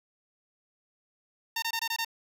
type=tone bursts; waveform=10% pulse; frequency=913 Hz; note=A#5; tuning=36 cents flat; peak=-20 dBFS; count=6; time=1.56-2.048 s; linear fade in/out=5 ms; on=63 ms; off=22 ms; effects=none